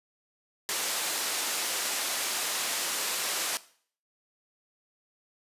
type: band-pass noise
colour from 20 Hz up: white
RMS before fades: -31 dBFS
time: 0.69-3.57 s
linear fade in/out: 0 ms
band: 340 to 10000 Hz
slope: 12 dB/octave
effects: noise-tail reverb RT60 0.5 s tail -17 dB re dry + resampled to 32000 Hz